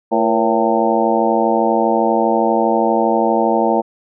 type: harmonic tone with a mistuned harmonic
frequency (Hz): 112.5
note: A2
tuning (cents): +39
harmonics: 2 / 3 / 4 / 5 / 6 / 7 / 8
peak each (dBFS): -20 / -20 / -20 / -20 / -20 / -20 / -20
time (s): 0.11-3.82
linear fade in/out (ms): 20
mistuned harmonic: 4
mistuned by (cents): +93
effects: none